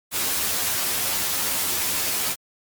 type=noise with comb filter; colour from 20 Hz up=white; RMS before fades=-24 dBFS; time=0.11-2.36 s; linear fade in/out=50 ms; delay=11 ms; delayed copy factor=+1; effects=MP3 96 kbps